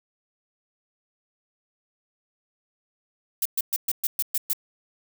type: noise bursts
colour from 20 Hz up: violet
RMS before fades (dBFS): -24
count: 8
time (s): 3.42-4.532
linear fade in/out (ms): 2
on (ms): 34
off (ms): 120
effects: none